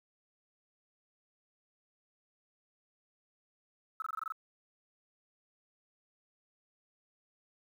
sine tone bursts, 1300 Hz, E6, 24 cents flat, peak -34 dBFS, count 8, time 4-4.322 s, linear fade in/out 2 ms, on 21 ms, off 22 ms, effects 10-bit

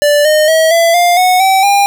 square tone with pitch steps, 586 / 613 / 641.3 / 670.8 / 701.7 / 734.1 / 767.9 / 803.3 Hz, D5 / D#5 / E5 / E5 / F5 / F#5 / G5 / G5, -4 / -26 / -48 / +30 / +8 / -14 / -36 / +42 cents, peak -7 dBFS, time 0.02-1.86 s, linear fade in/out 0 ms, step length 230 ms, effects none

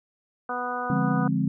harmonic tone, 246.9 Hz, B3, in tune, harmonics 1 / 2 / 3 / 4 / 5 / 6, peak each -38 / -35 / -32 / -35 / -32 / -35 dBFS, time 0.49-1.28 s, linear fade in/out 5 ms
sine chord, D half-diminished seventh, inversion none, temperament equal, 146.83 / 174.61 / 207.7 / 261.6 Hz, D3 / F3 / Ab3 / C4, 0 / 0 / 0 / 0 cents, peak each -27 dBFS, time 0.9-1.48 s, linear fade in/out 2 ms
effects none

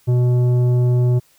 sine tone with tanh clipping, 123.47 Hz, B2, in tune, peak -14 dBFS, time 0.07-1.2 s, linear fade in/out 20 ms, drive 10 dB, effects white hiss -56 dBFS RMS until 1.38 s

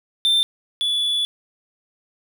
triangle tone pair in turn, 3570 / 3438 Hz, A7 / A7, +24 / -41 cents, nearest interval minor second, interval 65 cents, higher first, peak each -13 / -17 dBFS, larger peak first, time 0.25-0.43 / 0.81-1.25 s, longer second, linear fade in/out 0 ms, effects none

